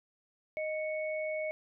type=tone pair together; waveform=sine; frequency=621.4 / 2217 Hz; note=D#5 / C#7; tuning=-2 / 0 cents; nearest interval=octave + minor seventh; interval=2202 cents; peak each=-33 / -39 dBFS; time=0.57-1.51 s; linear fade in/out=0 ms; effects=none